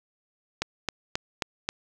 click train, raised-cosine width 0.2 ms, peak -9 dBFS, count 5, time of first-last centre 0.62-1.69 s, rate 3.74 Hz, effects none

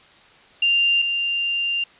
sine tone pair in turn, 2789 / 2789 Hz, F7 / F7, -3 / -3 cents, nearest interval unison, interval 0 cents, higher neither, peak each -15 / -20 dBFS, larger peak first, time 0.62-1.02 / 1.02-1.84 s, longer second, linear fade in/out 5 ms, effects white hiss -50 dBFS RMS until 1.99 s + resampled to 8000 Hz

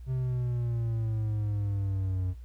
triangle exponential sweep, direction down, 130.81 to 90.7 Hz, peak -25 dBFS, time 0.06-2.35 s, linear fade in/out 50 ms, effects added 60 Hz sine -41 dBFS peak until 2.44 s + pink hiss -68 dBFS RMS until 2.44 s

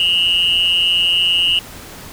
sine tone with amplitude modulation, 2874 Hz, F7, 49 cents sharp, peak -7 dBFS, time 0-1.59 s, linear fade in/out 2 ms, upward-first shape sine, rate 177 Hz, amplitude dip 85%, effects tanh soft clip ceiling -6 dBFS + pink hiss -35 dBFS RMS until 2.12 s

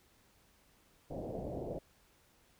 white low-pass noise, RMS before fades -41 dBFS, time 1.1-1.79 s, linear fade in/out 10 ms, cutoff 680 Hz, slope 48 dB/octave, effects pink hiss -68 dBFS RMS until 2.59 s

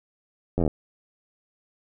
slowing click train, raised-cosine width 2 ms, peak -11 dBFS, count 9, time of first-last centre 0.58-0.678 s, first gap 11 ms, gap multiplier 1.03, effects none

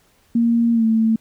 sine tone with pitch glide, 233.1 to 223.1 Hz, A#3 to A3, 0 to +24 cents, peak -13 dBFS, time 0.35-1.16 s, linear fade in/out 5 ms, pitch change -76 cents, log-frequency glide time 0.73-0.84 s, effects pink hiss -58 dBFS RMS until 1.2 s

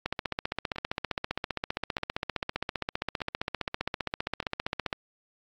two click trains, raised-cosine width 0.3 ms, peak -23 / -13 dBFS, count 4 / 75, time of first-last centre 0.76-4.427 / 0.06-4.928 s, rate 0.818 / 15.2 Hz, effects AAC 64 kbps

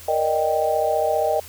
sine chord, Eb major seventh, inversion second, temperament equal, 466.2 / 587.3 / 622.3 / 784 Hz, Bb4 / D5 / Eb5 / G5, 0 / 0 / 0 / 0 cents, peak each -25 / -27 / -21 / -23 dBFS, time 0.08-1.4 s, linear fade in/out 5 ms, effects added 83 Hz sine -45 dBFS peak until 1.48 s + white hiss -42 dBFS RMS until 1.48 s

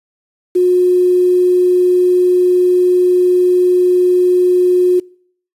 sine tone with quantisation, 361.3 Hz, F#4, 41 cents flat, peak -8 dBFS, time 0.55-5 s, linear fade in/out 10 ms, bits 6, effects noise-tail reverb RT60 0.6 s tail -26 dB re dry + resampled to 32000 Hz

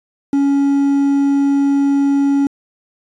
triangle tone with quantisation, 279.5 Hz, C#4, 14 cents sharp, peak -9 dBFS, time 0.33-2.47 s, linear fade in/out 2 ms, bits 6, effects resampled to 22050 Hz

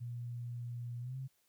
sine tone with pitch glide, 120 to 132.38 Hz, B2 to C3, -49 to +21 cents, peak -39 dBFS, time 0-1.28 s, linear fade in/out 20 ms, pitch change +170 cents, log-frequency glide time 1-1.17 s, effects white hiss -75 dBFS RMS until 1.48 s

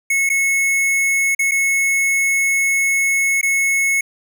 square tone with dropouts, 2190 Hz, C#7, 22 cents flat, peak -15 dBFS, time 0.1-4.01 s, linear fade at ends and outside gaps 5 ms, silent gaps 0.292-0.299 / 1.349-1.391 / 1.512-1.517 / 3.413-3.429 s, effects none

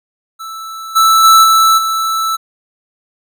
square tone with level steps, 1318.5 Hz, E6, in tune, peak -25 / -7 / -4 / -7 / -14 dBFS, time 0.39-2.37 s, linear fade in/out 20 ms, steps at 0.95 / 1.23 / 1.43 / 1.77 s, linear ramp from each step 20 ms, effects none

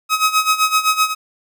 sawtooth tone with tremolo, 1271 Hz, D#6, 36 cents sharp, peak -7 dBFS, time 0.09-1.15 s, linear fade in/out 50 ms, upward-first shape sine, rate 7.8 Hz, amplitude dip 80%, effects none

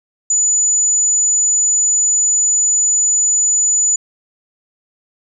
sine tone, 6970 Hz, A8, 17 cents flat, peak -11 dBFS, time 0.3-3.96 s, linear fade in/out 5 ms, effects none

